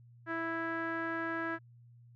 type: tone with low-pass filter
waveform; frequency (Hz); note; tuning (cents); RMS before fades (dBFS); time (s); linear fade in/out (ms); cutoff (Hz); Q
sawtooth; 329.6; E4; 0; -36; 0.26-1.59; 50; 1600; 5.6
effects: added 119 Hz sine -55 dBFS peak until 2.15 s